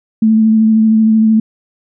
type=tone with vibrato; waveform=sine; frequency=220 Hz; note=A3; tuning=in tune; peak=-6 dBFS; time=0.22-1.4 s; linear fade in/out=5 ms; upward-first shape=triangle; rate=13 Hz; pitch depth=24 cents each way; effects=none